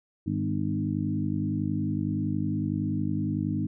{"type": "harmonic tone with a mistuned harmonic", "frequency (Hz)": 50.8, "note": "G#1", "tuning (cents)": -38, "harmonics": [2, 3, 4, 5, 6], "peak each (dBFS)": [-32, -32, -32, -32, -32], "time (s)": [0.26, 3.67], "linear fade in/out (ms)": 10, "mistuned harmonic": 3, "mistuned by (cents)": 32, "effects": []}